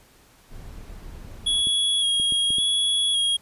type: noise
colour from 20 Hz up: brown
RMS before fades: -39 dBFS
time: 0.49-1.64 s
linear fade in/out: 50 ms
type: tone with vibrato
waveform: square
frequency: 3322 Hz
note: G#7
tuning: in tune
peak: -20 dBFS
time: 1.46-3.37 s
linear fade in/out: 10 ms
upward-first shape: square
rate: 0.89 Hz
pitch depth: 21 cents each way
type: clicks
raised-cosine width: 3 ms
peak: -24 dBFS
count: 5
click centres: 1.671 / 2.199 / 2.323 / 2.505 / 2.584 s
effects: pink hiss -55 dBFS RMS until 3.41 s + resampled to 32000 Hz